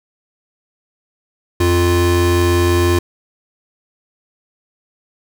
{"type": "tone pair together", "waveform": "square", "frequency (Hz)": [87.76, 349.2], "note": ["F2", "F4"], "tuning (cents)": [9, 0], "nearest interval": "2 octaves", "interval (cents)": 2391, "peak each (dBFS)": -15, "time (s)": [1.6, 2.99], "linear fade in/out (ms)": 5, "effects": []}